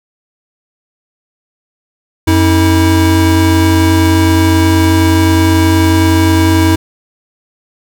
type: tone pair together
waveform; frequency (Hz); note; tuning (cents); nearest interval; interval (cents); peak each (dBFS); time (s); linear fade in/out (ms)
square; 90.39 / 322.1; F#2 / E4; -40 / -40; octave + minor seventh; 2200; -10; 2.27-6.76; 10
effects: none